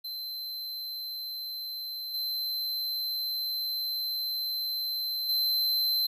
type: tone with level steps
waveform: square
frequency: 4087 Hz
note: C8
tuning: 41 cents flat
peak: -35 / -30 / -25 dBFS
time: 0.04-6.07 s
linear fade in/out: 10 ms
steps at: 2.14 / 5.29 s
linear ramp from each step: 2 ms
effects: none